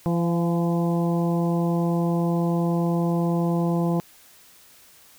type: harmonic tone with a mistuned harmonic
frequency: 170 Hz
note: F3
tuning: 46 cents flat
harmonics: 1 / 2 / 3 / 4 / 5 / 6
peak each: -21 / -27 / -31 / -33 / -35 / -37 dBFS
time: 0.06-4 s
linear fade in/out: 0 ms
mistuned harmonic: 4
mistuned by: +28 cents
effects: white hiss -52 dBFS RMS until 5.18 s